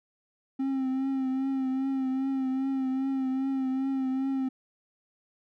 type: tone with vibrato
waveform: triangle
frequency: 265.4 Hz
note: C4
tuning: 25 cents sharp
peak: -24 dBFS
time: 0.59-4.49 s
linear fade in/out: 10 ms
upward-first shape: triangle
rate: 2.5 Hz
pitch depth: 41 cents each way
effects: none